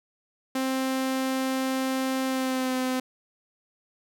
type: tone with pitch glide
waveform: sawtooth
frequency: 263 to 257 Hz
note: C4 to C4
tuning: +9 to -31 cents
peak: -21 dBFS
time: 0.55-3 s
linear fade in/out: 5 ms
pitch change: -40 cents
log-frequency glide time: 2.26-2.75 s
effects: none